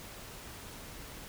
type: silence
effects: pink hiss -47 dBFS RMS until 1.28 s